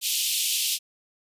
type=high-pass noise; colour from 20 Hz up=pink; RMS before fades=-25 dBFS; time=0.01-0.79 s; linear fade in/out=50 ms; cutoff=2700 Hz; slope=48 dB/octave; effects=resampled to 32000 Hz

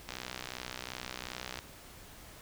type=click train; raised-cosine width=0.2 ms; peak=-21 dBFS; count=95; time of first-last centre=0.09-1.589 s; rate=62.7 Hz; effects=pink hiss -52 dBFS RMS until 2.41 s

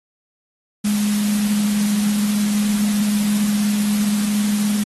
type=tone in noise; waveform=sine; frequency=207.7 Hz; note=G#3; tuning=in tune; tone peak=-16 dBFS; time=0.84-4.84 s; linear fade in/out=10 ms; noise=white; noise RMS=-28 dBFS; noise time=0.84-4.84 s; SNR=+9 dB; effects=AAC 32 kbps

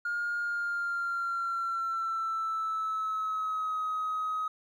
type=tone with pitch glide; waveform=triangle; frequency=1419 to 1264.2 Hz; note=F6 to D#6; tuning=+27 to +27 cents; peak=-26 dBFS; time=0.05-4.48 s; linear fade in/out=5 ms; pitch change=-200 cents; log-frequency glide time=0.39-3.79 s; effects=tanh soft clip ceiling -26 dBFS

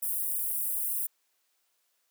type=high-pass noise; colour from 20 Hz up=white; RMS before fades=-31 dBFS; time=0.02-1.07 s; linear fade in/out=10 ms; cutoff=9300 Hz; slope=48 dB/octave; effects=white hiss -74 dBFS RMS until 2.1 s + high-pass 400 Hz 12 dB/octave

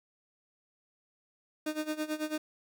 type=tone with tremolo; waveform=30% pulse; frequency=307.3 Hz; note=D#4; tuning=21 cents flat; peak=-27 dBFS; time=1.66-2.38 s; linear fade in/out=5 ms; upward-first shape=sine; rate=9.1 Hz; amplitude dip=85%; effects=none

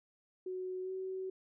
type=tone with pitch glide; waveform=sine; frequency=370 to 377.1 Hz; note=F#4 to F#4; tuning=0 to +33 cents; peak=-37 dBFS; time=0.46-1.3 s; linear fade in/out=5 ms; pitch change=+33 cents; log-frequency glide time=0.82-0.91 s; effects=none

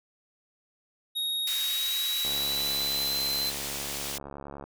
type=tone with pitch glide; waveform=square; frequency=3755 to 4071 Hz; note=A#7 to C8; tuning=+12 to -48 cents; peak=-28 dBFS; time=1.15-3.51 s; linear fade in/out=20 ms; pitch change=+140 cents; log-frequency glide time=1.51-3.19 s
type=high-pass noise; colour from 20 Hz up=pink; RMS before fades=-35 dBFS; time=1.47-4.18 s; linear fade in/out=2 ms; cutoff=2600 Hz; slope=12 dB/octave
type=click train; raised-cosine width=1 ms; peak=-26 dBFS; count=169; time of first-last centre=2.25-4.64 s; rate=70.3 Hz
effects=none

